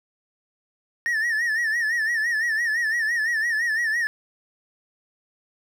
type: tone with vibrato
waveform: triangle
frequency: 1819 Hz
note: A#6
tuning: 43 cents flat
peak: -19 dBFS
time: 1.06-4.07 s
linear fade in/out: 0 ms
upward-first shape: sine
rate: 5.9 Hz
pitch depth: 100 cents each way
effects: none